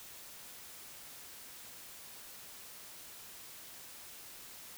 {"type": "silence", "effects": ["white hiss -51 dBFS RMS until 4.77 s"]}